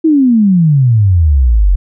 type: exponential sweep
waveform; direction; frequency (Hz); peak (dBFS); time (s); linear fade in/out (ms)
sine; down; 329.9 to 43.52; -5; 0.04-1.76; 10
effects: none